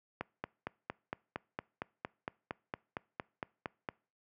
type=click train; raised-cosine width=0.5 ms; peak=-21 dBFS; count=17; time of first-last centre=0.21-3.888 s; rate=4.35 Hz; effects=noise-tail reverb RT60 0.4 s tail -25 dB re dry + high-pass 100 Hz 12 dB/octave